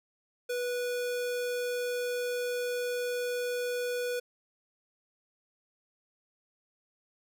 square tone, 490.3 Hz, B4, 13 cents flat, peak -31 dBFS, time 0.49-4.2 s, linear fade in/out 10 ms, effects none

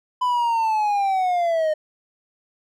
triangle linear sweep, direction down, 1005 to 610 Hz, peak -16 dBFS, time 0.21-1.74 s, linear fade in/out 10 ms, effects none

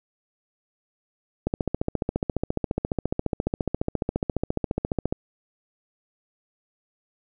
click train, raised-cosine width 2 ms, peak -10 dBFS, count 54, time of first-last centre 1.47-5.125 s, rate 14.5 Hz, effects none

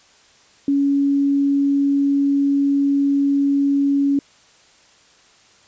sine tone, 280.2 Hz, C#4, 19 cents sharp, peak -14 dBFS, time 0.68-4.19 s, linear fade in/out 2 ms, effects white hiss -52 dBFS RMS until 5.67 s + resampled to 16000 Hz

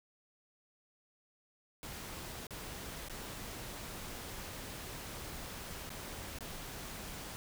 pink noise with dropouts, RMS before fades -45 dBFS, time 1.83-7.36 s, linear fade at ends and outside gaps 0 ms, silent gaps 2.468-2.507 / 3.085-3.097 / 5.893-5.903 / 6.386-6.407 s, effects none

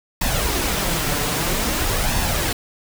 pink noise with flanger, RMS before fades -21 dBFS, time 0.21-2.53 s, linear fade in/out 5 ms, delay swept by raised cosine 1.1 to 6.9 ms, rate 0.51 Hz, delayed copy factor +0.5, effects none

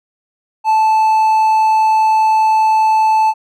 triangle tone, 875 Hz, A5, 10 cents flat, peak -7 dBFS, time 0.64-3.34 s, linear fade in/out 50 ms, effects none

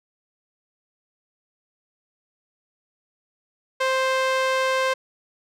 sawtooth tone with band-pass filter, 524 Hz, C5, 2 cents sharp, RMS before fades -22 dBFS, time 3.8-4.94 s, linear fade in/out 10 ms, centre 1500 Hz, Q 0.51, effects none

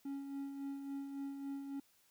triangle tone with tremolo, 277.2 Hz, C#4, in tune, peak -37 dBFS, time 0.05-1.8 s, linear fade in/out 5 ms, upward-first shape sine, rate 3.6 Hz, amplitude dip 45%, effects white hiss -71 dBFS RMS until 2.1 s

